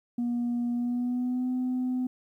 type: tone with pitch glide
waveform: sine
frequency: 240 to 253.2 Hz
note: B3 to B3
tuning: -49 to +43 cents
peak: -24 dBFS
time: 0.18-2.07 s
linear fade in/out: 5 ms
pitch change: +92 cents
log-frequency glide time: 0.73-1.49 s
effects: tanh soft clip ceiling -24 dBFS + 11-bit